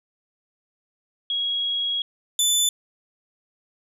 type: tone pair in turn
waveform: sine / 20% pulse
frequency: 3310 / 3509 Hz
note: G#7 / A7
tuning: -6 / -5 cents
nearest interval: minor second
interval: 101 cents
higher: second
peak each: -22 / -12 dBFS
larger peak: second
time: 1.3-2.02 / 2.39-2.69 s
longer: first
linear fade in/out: 2 ms
effects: none